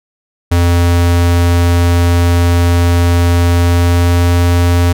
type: tone with pitch glide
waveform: square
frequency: 86.6 to 87.15 Hz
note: F2 to F2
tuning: -14 to -3 cents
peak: -8 dBFS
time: 0.51-4.93 s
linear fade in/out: 10 ms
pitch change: +11 cents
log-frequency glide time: 3.56-4.32 s
effects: none